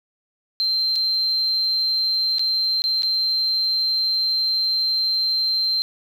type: tone with dropouts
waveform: triangle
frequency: 4134 Hz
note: C8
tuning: 22 cents flat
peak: -15 dBFS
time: 0.6-5.82 s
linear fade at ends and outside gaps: 0 ms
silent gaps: 0.956-0.96 / 2.384-2.394 / 2.82-2.84 / 3.022-3.032 s
effects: tanh soft clip ceiling -16 dBFS + 8-bit